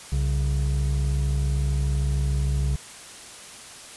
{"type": "tone pair together", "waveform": "triangle", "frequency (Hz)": [65.41, 138.6], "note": ["C2", "C#3"], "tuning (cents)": [0, 0], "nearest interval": "octave + minor second", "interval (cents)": 1300, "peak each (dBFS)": [-20, -24], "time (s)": [0.12, 2.76], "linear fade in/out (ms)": 5, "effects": ["white hiss -42 dBFS RMS until 3.96 s", "resampled to 24000 Hz"]}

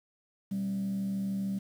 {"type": "tone with frequency modulation", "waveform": "sine", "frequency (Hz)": 195.4, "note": "G3", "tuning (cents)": -5, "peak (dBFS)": -28, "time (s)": [0.51, 1.59], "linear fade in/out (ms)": 10, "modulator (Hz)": 73, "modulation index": 0.3, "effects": ["tanh soft clip ceiling -27 dBFS", "9-bit"]}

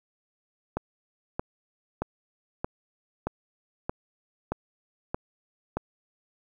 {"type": "click train", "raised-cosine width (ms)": 1, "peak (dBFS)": -14, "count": 9, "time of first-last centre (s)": [0.77, 5.77], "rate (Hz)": 1.6, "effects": ["9-bit"]}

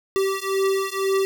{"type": "beating tone pair", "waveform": "square", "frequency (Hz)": [386.8, 388.8], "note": ["G4", "G4"], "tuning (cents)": [-23, -14], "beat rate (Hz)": 2, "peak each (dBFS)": [-24, -24], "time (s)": [0.16, 1.25], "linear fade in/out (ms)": 0, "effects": []}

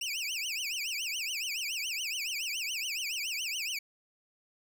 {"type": "tone with vibrato", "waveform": "25% pulse", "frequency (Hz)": 2637, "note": "E7", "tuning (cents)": 0, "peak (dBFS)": -29, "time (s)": [0.01, 3.79], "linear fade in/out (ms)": 5, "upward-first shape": "triangle", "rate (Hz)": 7.1, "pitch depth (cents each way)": 300, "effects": []}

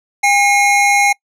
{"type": "tone pair together", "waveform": "square", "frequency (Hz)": [808, 2157], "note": ["G#5", "C#7"], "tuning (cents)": [-48, -48], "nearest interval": "octave + perfect fourth", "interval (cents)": 1700, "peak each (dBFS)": -13, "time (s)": [0.23, 1.13], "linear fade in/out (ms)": 10, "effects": ["noise-tail reverb RT60 0.1 s tail -25 dB re dry", "low-pass 11000 Hz 12 dB/octave"]}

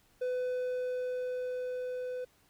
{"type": "tone with level ramp", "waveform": "triangle", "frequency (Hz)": 502, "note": "B4", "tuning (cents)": 28, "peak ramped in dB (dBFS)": [-28, -33], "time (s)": [0.21, 2.25], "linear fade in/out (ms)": 10, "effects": ["pink hiss -67 dBFS RMS until 2.49 s"]}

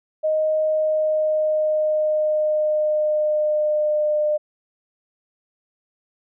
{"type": "tone with pitch glide", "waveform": "sine", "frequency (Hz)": [622.3, 602.8], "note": ["D#5", "D5"], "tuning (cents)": [0, 45], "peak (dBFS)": -17, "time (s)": [0.23, 4.38], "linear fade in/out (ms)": 20, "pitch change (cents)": -55, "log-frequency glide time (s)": [0.61, 4.17], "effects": []}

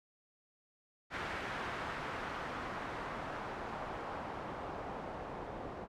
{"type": "noise with low-pass filter sweep", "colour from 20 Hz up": "white", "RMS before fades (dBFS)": -42, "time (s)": [1.1, 5.88], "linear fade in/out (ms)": 50, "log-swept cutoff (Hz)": [1700, 720], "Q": 1.1, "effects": []}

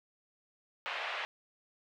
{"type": "band-pass noise", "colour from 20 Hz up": "white", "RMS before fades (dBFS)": -38, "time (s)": [0.86, 1.25], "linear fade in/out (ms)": 0, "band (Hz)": [590, 2900], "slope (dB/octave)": 24, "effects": []}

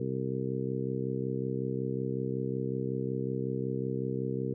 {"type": "harmonic tone", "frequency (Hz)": 65.41, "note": "C2", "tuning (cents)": 0, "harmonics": [2, 3, 4, 5, 6, 7], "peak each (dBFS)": [-35, -37, -38, -41, -37, -37], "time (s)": [0, 4.54], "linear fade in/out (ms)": 5, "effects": []}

